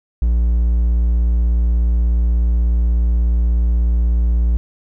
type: tone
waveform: triangle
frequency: 58.27 Hz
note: A#1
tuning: in tune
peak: -10 dBFS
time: 0.22-4.57 s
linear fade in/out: 0 ms
effects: none